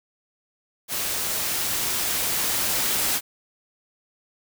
white noise with level ramp, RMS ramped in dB -27 to -23 dBFS, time 0.88-3.21 s, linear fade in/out 50 ms, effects none

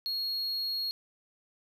triangle tone, 4300 Hz, C8, 47 cents sharp, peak -29 dBFS, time 0.06-0.91 s, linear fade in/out 0 ms, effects none

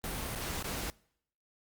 pink noise with dropouts, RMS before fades -37 dBFS, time 0.04-0.9 s, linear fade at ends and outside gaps 0 ms, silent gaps 0.351-0.357 / 0.626-0.643 s, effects noise-tail reverb RT60 0.7 s tail -25 dB re dry + Opus 32 kbps

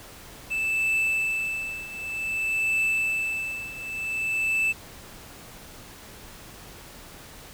triangle tone with tremolo, 2637 Hz, E7, in tune, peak -19 dBFS, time 0.5-4.73 s, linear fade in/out 20 ms, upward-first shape triangle, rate 0.54 Hz, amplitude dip 85%, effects pink hiss -45 dBFS RMS until 7.53 s

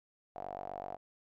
sawtooth tone with band-pass filter, 47.9 Hz, G1, 39 cents flat, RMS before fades -43 dBFS, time 0.35-0.97 s, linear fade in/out 20 ms, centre 710 Hz, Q 7.8, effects none

